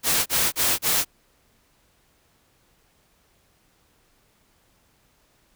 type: noise bursts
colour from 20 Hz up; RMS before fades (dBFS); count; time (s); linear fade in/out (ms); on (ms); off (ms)
white; -21; 4; 0.03-1.049; 50; 230; 33
effects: pink hiss -63 dBFS RMS until 5.55 s